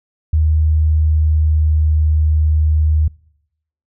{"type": "tone with pitch glide", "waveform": "sine", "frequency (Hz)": [77.78, 77.2], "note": ["D#2", "D#2"], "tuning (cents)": [0, -13], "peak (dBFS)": -10, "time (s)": [0.33, 3.08], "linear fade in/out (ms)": 5, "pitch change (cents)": -13, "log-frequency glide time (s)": [0.79, 1.87], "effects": ["noise-tail reverb RT60 0.8 s tail -25 dB re dry"]}